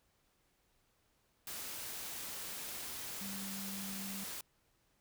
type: tone in noise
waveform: sine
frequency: 196 Hz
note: G3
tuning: in tune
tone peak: -44 dBFS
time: 3.21-4.24 s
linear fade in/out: 2 ms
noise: white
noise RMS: -44 dBFS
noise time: 1.47-4.41 s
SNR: -3 dB
effects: pink hiss -75 dBFS RMS until 5 s